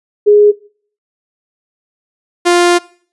sine / sawtooth tone pair in turn, 415.3 / 350.2 Hz, G#4 / F4, 0 / +5 cents, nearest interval minor third, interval 295 cents, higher first, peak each -3 dBFS, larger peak neither, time 0.26-0.52 / 2.45-2.79 s, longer second, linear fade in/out 20 ms, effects noise-tail reverb RT60 0.5 s tail -21 dB re dry + resampled to 24000 Hz

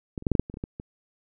clicks, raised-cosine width 3 ms, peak -18 / -28 / -11 / -9 / -8 / -6 / -24 / -24 / -25 / -18 / -22 dBFS, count 11, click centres 0.178 / 0.224 / 0.268 / 0.317 / 0.352 / 0.396 / 0.499 / 0.541 / 0.571 / 0.639 / 0.799 s, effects none

